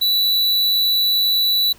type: tone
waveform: square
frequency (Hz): 3951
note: B7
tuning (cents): 0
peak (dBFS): -15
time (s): 0.01-1.73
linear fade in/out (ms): 10
effects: pink hiss -48 dBFS RMS until 1.78 s